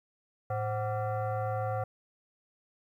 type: tone with frequency modulation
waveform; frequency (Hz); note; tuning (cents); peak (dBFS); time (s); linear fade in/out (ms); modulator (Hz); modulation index
sine; 109; A2; -16; -29; 0.5-1.84; 5; 635; 1.3
effects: 11-bit